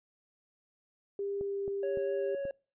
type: tone with pitch glide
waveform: sine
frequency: 399.8 to 397.3 Hz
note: G4 to G4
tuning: +34 to +23 cents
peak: -32 dBFS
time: 1.19-2.35 s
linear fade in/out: 2 ms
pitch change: -11 cents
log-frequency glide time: 1.37-1.59 s
type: clicks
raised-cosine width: 2 ms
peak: -30 dBFS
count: 4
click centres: 1.411 / 1.679 / 1.973 / 2.453 s
type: tone with vibrato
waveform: triangle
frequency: 554.4 Hz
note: C#5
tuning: in tune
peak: -31 dBFS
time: 1.83-2.51 s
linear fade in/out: 2 ms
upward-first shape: sine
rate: 4.1 Hz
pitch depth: 8 cents each way
effects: noise-tail reverb RT60 0.4 s tail -26 dB re dry + resampled to 8000 Hz